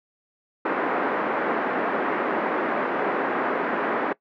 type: band-pass noise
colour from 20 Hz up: pink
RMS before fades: -25 dBFS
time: 0.65-4.13 s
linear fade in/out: 5 ms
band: 270 to 1800 Hz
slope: 24 dB/octave
effects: noise-tail reverb RT60 0.1 s tail -21 dB re dry